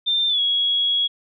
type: tone with pitch glide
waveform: sine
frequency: 3590 to 3330 Hz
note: A7 to G#7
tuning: +34 to +4 cents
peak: -17 dBFS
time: 0.06-1.08 s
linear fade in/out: 20 ms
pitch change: -130 cents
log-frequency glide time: 0.28-0.4 s
effects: none